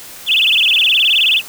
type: tone with vibrato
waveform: sine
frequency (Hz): 3007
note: F#7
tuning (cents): +27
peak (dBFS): -9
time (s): 0.26-1.42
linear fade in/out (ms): 50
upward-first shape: sine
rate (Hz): 19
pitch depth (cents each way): 290
effects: white hiss -34 dBFS RMS until 1.48 s